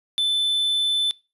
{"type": "tone", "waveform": "triangle", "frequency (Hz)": 3520, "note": "A7", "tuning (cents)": 0, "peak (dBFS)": -17, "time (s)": [0.18, 1.11], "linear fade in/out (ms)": 0, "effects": ["noise-tail reverb RT60 0.3 s tail -24 dB re dry", "resampled to 32000 Hz"]}